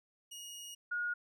20% pulse / sine tone pair in turn, 2878 / 1439 Hz, F#7 / F#6, -49 / -49 cents, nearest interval octave, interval 1200 cents, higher first, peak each -40 / -33 dBFS, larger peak second, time 0.31-0.75 / 0.91-1.14 s, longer first, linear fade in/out 10 ms, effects none

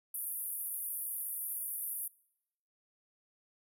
white band-pass noise, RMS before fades -39 dBFS, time 0.14-2.08 s, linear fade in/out 5 ms, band 9600 to 15000 Hz, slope 96 dB/octave, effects noise-tail reverb RT60 0.8 s tail -24 dB re dry

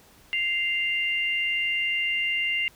sine tone pair together, 2093 / 2786 Hz, C7 / F7, 0 / -5 cents, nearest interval perfect fourth, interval 495 cents, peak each -26 / -26 dBFS, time 0.33-2.68 s, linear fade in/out 0 ms, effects pink hiss -55 dBFS RMS until 2.75 s

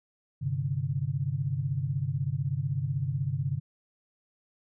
sine chord, G suspended fourth, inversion none, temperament equal, 98 / 130.81 / 146.83 Hz, G2 / C3 / D3, 0 / 0 / 0 cents, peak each -35 / -30 / -31 dBFS, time 0.41-3.6 s, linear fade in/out 20 ms, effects none

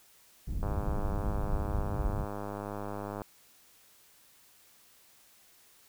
pink low-pass noise, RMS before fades -32 dBFS, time 0.47-2.25 s, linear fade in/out 10 ms, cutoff 120 Hz, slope 12 dB/octave
click train, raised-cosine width 1 ms, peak -24 dBFS, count 265, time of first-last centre 0.63-3.218 s, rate 102 Hz
effects white hiss -61 dBFS RMS until 5.88 s

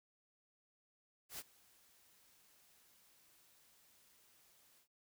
white noise with ADSR envelope, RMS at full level -45 dBFS, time 1.29-4.88 s, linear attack 98 ms, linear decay 38 ms, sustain -24 dB, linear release 89 ms, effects none

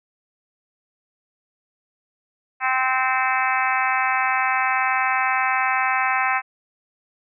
harmonic tone with a mistuned harmonic, 259.7 Hz, C4, 13 cents flat, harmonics 3 / 4 / 5 / 6 / 7 / 8 / 9 / 10, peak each -24 / -25 / -26 / -27 / -27 / -28 / -29 / -29 dBFS, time 2.6-6.42 s, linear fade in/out 50 ms, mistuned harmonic 9, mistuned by -36 cents, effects none

